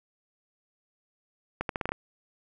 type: accelerating click train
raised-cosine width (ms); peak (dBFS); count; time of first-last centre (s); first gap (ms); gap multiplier
0.5; -14; 7; 1.61-1.92; 82; 0.81
effects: none